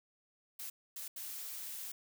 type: noise bursts at uneven times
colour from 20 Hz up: blue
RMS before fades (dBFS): -44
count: 3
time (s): 0.59-0.7 / 0.96-1.08 / 1.16-1.92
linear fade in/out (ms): 5
effects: none